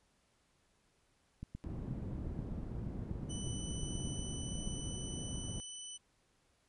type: click train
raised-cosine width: 5 ms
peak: -31 dBFS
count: 29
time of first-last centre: 1.43-4.795 s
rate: 8.32 Hz
type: low-pass noise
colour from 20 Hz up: white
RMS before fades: -42 dBFS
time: 1.64-5.6 s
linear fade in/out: 0 ms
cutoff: 180 Hz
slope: 12 dB/octave
type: tone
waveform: 5% pulse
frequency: 2989 Hz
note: F#7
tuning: 17 cents sharp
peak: -34 dBFS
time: 3.29-5.98 s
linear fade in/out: 20 ms
effects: pink hiss -74 dBFS RMS until 6.68 s + resampled to 24000 Hz